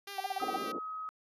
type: tone with vibrato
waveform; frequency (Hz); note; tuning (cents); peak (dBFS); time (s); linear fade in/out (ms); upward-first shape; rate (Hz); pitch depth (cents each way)
5% pulse; 394.4; G4; +11; -30; 0.07-0.72; 5; sine; 6; 28
type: tone bursts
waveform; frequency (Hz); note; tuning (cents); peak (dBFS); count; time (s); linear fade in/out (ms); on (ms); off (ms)
sine; 770; G5; -31; -29; 7; 0.18-0.564; 5; 24; 36
type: tone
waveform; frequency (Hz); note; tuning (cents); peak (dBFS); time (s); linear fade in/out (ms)
sine; 1269; D#6; +34; -37; 0.4-1.09; 0
type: band-pass noise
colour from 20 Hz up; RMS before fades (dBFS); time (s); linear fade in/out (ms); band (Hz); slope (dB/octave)
white; -41; 0.41-0.79; 5; 250 to 460; 24
effects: resampled to 32000 Hz